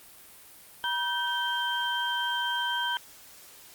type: tone cluster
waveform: sine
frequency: 963 / 1548 / 3152 Hz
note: B5 / G6 / G7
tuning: -44 / -22 / +9 cents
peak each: -31 dBFS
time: 0.84-2.97 s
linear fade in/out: 0 ms
effects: white hiss -51 dBFS RMS until 3.74 s + Opus 32 kbps